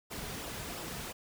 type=noise with flanger; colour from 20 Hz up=pink; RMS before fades=-41 dBFS; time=0.1-1.13 s; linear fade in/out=20 ms; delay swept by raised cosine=0.46 to 3.66 ms; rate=2.9 Hz; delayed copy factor=-0.5; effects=none